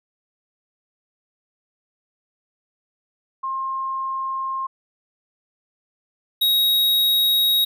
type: tone pair in turn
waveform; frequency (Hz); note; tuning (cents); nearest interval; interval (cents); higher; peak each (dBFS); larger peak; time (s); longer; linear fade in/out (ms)
sine / square; 1064 / 3792; C6 / A#7; +29 / +29; octave + minor seventh; 2200; second; -23 / -16; second; 3.43-4.67 / 6.41-7.65; neither; 10
effects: none